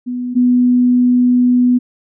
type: tone pair in turn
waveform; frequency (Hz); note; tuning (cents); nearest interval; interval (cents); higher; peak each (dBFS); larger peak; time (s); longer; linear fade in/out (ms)
sine; 247.3 / 247.3; B3 / B3; +3 / +3; unison; 0; neither; -18 / -8; second; 0.06-0.35 / 0.35-1.79; second; 20
effects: none